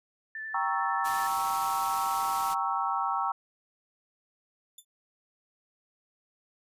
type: tone with vibrato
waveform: sine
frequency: 1761 Hz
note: A6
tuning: 1 cent sharp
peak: -35 dBFS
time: 0.35-1.27 s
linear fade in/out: 2 ms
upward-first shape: sine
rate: 11 Hz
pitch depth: 17 cents each way
type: chord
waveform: sine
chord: G diminished seventh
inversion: none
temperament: equal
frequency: 784 / 932.3 / 1108.7 / 1318.5 Hz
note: G5 / Bb5 / Db6 / Fb6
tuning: 0 / 0 / 0 / 0 cents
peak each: -32 dBFS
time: 0.54-3.32 s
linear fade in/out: 5 ms
type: noise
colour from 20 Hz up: white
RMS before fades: -39 dBFS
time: 1.04-2.55 s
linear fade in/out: 20 ms
type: tone with exponential decay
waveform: 5% pulse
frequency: 3520 Hz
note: A7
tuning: in tune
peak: -34 dBFS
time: 4.78-4.85 s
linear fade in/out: 5 ms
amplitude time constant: 15 ms
effects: resampled to 32000 Hz